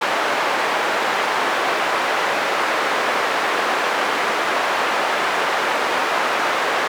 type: band-pass noise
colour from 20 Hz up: white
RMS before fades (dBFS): -20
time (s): 0.01-6.88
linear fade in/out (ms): 10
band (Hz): 450 to 1500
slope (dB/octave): 12
effects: none